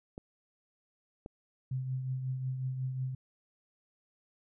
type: clicks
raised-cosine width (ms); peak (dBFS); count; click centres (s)
2; -29; 2; 0.179 / 1.261
type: tone with tremolo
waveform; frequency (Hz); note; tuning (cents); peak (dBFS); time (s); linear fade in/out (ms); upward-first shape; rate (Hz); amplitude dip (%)
sine; 130; C3; -11; -30; 1.71-3.15; 5; triangle; 5.5; 50
effects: none